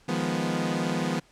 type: chord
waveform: sawtooth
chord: F half-diminished seventh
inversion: third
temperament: equal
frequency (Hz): 155.56 / 174.61 / 207.7 / 246.9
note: Eb3 / F3 / Ab3 / Cb4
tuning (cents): 0 / 0 / 0 / 0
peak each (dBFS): -29 / -26 / -29 / -26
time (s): 0.08-1.2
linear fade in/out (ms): 10
effects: pink hiss -59 dBFS RMS until 1.31 s + low-pass 8000 Hz 12 dB/octave